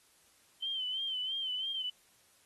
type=tone with vibrato; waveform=sine; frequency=3093 Hz; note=G7; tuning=24 cents flat; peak=-33 dBFS; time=0.62-1.9 s; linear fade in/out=5 ms; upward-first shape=sine; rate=3 Hz; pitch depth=65 cents each way; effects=white hiss -66 dBFS RMS until 2.45 s + AAC 32 kbps